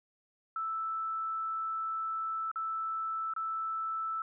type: tone with dropouts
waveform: sine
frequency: 1318.5 Hz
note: E6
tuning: in tune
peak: -32 dBFS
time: 0.56-4.22 s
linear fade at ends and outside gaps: 2 ms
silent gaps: 2.515-2.558 / 3.337-3.363 s
effects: none